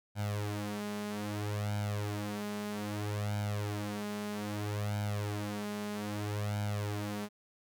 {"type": "tone with flanger", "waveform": "sawtooth", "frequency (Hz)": 103.83, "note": "G#2", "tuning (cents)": 0, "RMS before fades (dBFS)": -36, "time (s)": [0.15, 7.29], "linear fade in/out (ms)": 50, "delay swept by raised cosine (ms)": [1.3, 5], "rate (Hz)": 0.62, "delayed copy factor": 0.85, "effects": []}